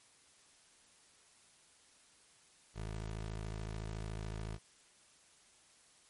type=tone; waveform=20% pulse; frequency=53.8 Hz; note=A1; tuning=38 cents flat; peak=-35 dBFS; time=2.74-4.59 s; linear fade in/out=50 ms; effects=white hiss -65 dBFS RMS until 6.09 s + MP3 48 kbps

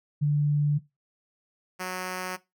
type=tone pair in turn; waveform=sine / 5% pulse; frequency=146.83 / 183.98 Hz; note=D3 / F#3; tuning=0 / -10 cents; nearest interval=major third; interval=390 cents; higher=second; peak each=-20 dBFS; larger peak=neither; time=0.21-0.79 / 1.79-2.37 s; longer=neither; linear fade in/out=20 ms; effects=noise-tail reverb RT60 0.2 s tail -17 dB re dry

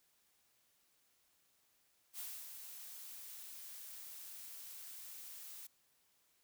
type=noise with ADSR envelope; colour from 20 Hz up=blue; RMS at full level=-45 dBFS; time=2.13-5.67 s; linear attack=61 ms; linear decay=260 ms; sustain=-6 dB; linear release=6 ms; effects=white hiss -75 dBFS RMS until 6.43 s

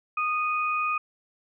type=tone pair together; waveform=sine; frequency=1233.1 / 2489 Hz; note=D#6 / D#7; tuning=-16 / 0 cents; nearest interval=octave; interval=1216 cents; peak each=-25 / -29 dBFS; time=0.17-0.98 s; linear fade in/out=5 ms; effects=none

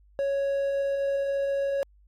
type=tone; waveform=triangle; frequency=554.4 Hz; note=C#5; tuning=in tune; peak=-22 dBFS; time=0.19-1.83 s; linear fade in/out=0 ms; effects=added 50 Hz sine -55 dBFS peak until 2.07 s + AAC 48 kbps

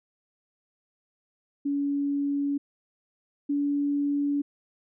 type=tone pair in turn; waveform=sine; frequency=283.4 / 286.2 Hz; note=C#4 / D4; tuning=+38 / -45 cents; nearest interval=unison; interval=17 cents; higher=second; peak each=-24 / -23 dBFS; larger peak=second; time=1.65-2.58 / 3.49-4.42 s; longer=neither; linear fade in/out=10 ms; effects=none

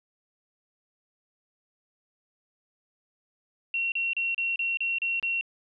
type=tone bursts; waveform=sine; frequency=2732 Hz; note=F7; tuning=39 cents flat; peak=-25 dBFS; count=8; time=3.74-5.411 s; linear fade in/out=2 ms; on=180 ms; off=33 ms
type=click; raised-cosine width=0.3 ms; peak=-27 dBFS; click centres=5.227 s
effects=none

